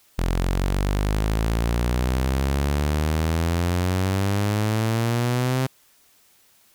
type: exponential sweep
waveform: sawtooth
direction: up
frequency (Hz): 42.54 to 131.8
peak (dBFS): -16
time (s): 0.18-5.67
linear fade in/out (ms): 10
effects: white hiss -58 dBFS RMS until 6.74 s